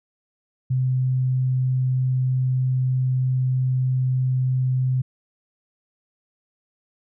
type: tone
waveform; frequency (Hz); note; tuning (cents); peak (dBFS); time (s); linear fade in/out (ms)
sine; 128.8; C3; -27; -18; 0.7-5.02; 10
effects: none